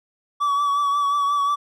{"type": "tone with vibrato", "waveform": "triangle", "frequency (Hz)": 1143, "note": "D6", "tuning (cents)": -47, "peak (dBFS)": -16, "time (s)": [0.4, 1.56], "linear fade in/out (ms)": 20, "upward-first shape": "triangle", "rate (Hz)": 5.6, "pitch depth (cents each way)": 39, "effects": []}